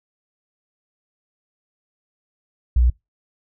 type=tone; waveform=sine; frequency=60.6 Hz; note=B1; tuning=32 cents flat; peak=-12 dBFS; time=2.76-2.9 s; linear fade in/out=5 ms; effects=noise-tail reverb RT60 0.2 s tail -24 dB re dry